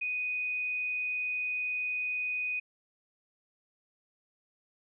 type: tone with frequency modulation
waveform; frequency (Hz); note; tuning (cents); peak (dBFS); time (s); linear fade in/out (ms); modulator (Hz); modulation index
sine; 2489; D#7; 0; -30; 0.01-2.6; 10; 47.1; 0.21
effects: none